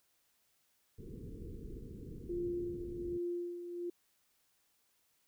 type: low-pass noise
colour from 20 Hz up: pink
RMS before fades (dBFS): -47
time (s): 0.98-3.18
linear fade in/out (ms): 10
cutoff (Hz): 470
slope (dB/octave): 96
type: tone with tremolo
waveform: sine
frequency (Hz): 349.2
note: F4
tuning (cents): 0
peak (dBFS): -34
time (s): 2.29-3.9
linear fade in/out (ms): 5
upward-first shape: sine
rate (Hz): 1.3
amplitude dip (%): 60
effects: white hiss -75 dBFS RMS until 5.27 s